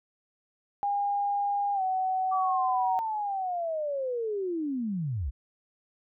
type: tone with pitch glide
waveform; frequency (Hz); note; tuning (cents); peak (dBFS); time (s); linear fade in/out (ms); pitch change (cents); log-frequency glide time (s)
sine; 810 to 751.4; G#5 to F#5; -43 to +26; -25; 0.83-2.99; 0; -131; 1.74-1.82
type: linear sweep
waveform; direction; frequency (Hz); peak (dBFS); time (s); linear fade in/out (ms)
sine; down; 1165 to 54.6; -28; 2.31-5.31; 20
effects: none